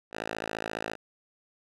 5% pulse tone with band-pass filter, 54.6 Hz, A1, 13 cents flat, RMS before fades -36 dBFS, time 0.11-0.97 s, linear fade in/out 50 ms, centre 1400 Hz, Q 0.56, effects none

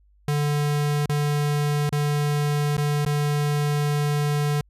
square tone with dropouts, 146.8 Hz, D3, in tune, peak -21 dBFS, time 0.28-4.61 s, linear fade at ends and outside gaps 2 ms, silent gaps 1.059-1.094 / 1.893-1.925 / 2.768-2.779 / 3.05-3.062 s, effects added 50 Hz sine -55 dBFS peak until 4.69 s + resampled to 32000 Hz

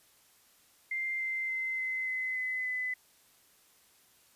sine tone with pitch steps, 2095 / 2081 / 2066 / 2052 / 2038 / 2024 / 2010 Hz, C7 / C7 / C7 / C7 / C7 / B6 / B6, +2 / -10 / -22 / -34 / -46 / +42 / +30 cents, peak -31 dBFS, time 0.91-2.94 s, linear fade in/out 5 ms, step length 290 ms, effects white hiss -64 dBFS RMS until 4.35 s + resampled to 32000 Hz

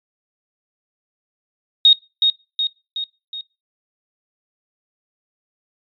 sine tone with echo, 3729 Hz, A#7, in tune, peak -6 dBFS, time 1.85-1.93 s, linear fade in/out 2 ms, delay 370 ms, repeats 4, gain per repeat -5 dB, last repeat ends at 3.41 s, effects noise-tail reverb RT60 0.3 s tail -26 dB re dry + MP3 96 kbps

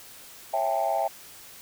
sine chord, A dominant seventh, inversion first, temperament just, 550 / 660 / 792 / 880 Hz, C#5 / E5 / G5 / A5, -14 / +2 / +18 / 0 cents, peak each -32 / -26 / -26 / -31 dBFS, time 0.53-1.08 s, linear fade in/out 10 ms, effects tanh soft clip ceiling -16 dBFS + white hiss -47 dBFS RMS until 1.61 s

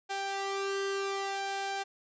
sawtooth tone with flanger, 393.1 Hz, G4, 5 cents sharp, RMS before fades -34 dBFS, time 0.09-1.84 s, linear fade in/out 20 ms, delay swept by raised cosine 1.2 to 1.9 ms, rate 0.67 Hz, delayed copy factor +0.65, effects resampled to 16000 Hz

